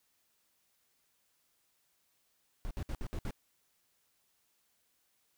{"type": "noise bursts", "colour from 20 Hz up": "brown", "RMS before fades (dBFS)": -37, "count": 6, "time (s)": [2.65, 3.308], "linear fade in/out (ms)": 0, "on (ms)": 58, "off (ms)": 62, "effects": ["white hiss -75 dBFS RMS until 5.37 s"]}